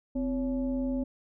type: tone with frequency modulation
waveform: sine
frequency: 258.6 Hz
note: C4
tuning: 20 cents flat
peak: -27 dBFS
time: 0.15-1.04 s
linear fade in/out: 10 ms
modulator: 301 Hz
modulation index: 0.66
effects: none